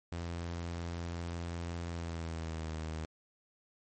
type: tone with pitch glide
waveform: sawtooth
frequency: 85.4 to 79.22 Hz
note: F2 to D#2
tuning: -38 to +32 cents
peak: -33 dBFS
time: 0.12-3.05 s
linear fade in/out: 0 ms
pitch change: -130 cents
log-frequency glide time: 1.87-2.74 s
effects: MP3 32 kbps